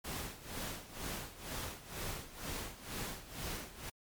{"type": "noise with tremolo", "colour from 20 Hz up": "pink", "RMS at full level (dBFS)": -40, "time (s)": [0.04, 3.9], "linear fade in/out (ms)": 10, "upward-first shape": "sine", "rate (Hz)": 2.1, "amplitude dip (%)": 80, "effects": ["MP3 96 kbps"]}